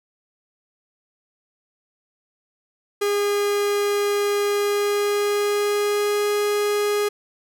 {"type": "tone with pitch glide", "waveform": "45% pulse", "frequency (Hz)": [408.5, 413.7], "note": ["G#4", "G#4"], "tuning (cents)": [-29, -7], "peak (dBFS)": -19, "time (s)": [3.01, 7.09], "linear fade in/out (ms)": 10, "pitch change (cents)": 22, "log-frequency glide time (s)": [4.45, 6.3], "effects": []}